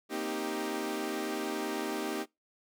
sawtooth chord, C minor seventh, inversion third, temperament equal with one note detuned, 233.1 / 263.6 / 311.1 / 392 Hz, Bb3 / C4 / Eb4 / G4, 0 / +13 / 0 / 0 cents, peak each -36 / -37 / -33 / -33 dBFS, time 0.09-2.26 s, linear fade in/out 50 ms, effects noise-tail reverb RT60 0.2 s tail -24 dB re dry

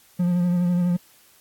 triangle tone with vibrato, 176.7 Hz, F3, 21 cents sharp, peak -16 dBFS, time 0.19-0.97 s, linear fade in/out 10 ms, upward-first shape triangle, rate 12 Hz, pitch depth 34 cents each way, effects white hiss -55 dBFS RMS until 1.4 s + AAC 64 kbps

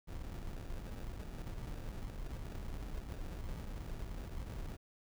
brown noise with sample-and-hold, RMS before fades -43 dBFS, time 0.07-4.77 s, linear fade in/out 20 ms, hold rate 1050 Hz, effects none

